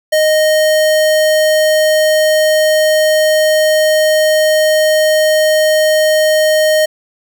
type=tone; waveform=square; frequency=620 Hz; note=D#5; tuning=6 cents flat; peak=-9 dBFS; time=0.12-6.86 s; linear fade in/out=10 ms; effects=none